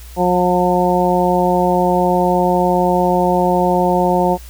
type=harmonic tone; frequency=179.4 Hz; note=F3; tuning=47 cents sharp; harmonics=1 / 2 / 3 / 4 / 5; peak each=-18 / -18 / -18 / -18 / -18 dBFS; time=0.16-4.38 s; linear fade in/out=50 ms; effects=added 60 Hz sine -33 dBFS peak until 4.49 s + white hiss -42 dBFS RMS until 4.49 s